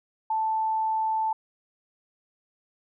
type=tone; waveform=sine; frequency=880 Hz; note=A5; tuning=in tune; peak=-23 dBFS; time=0.3-1.33 s; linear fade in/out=5 ms; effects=none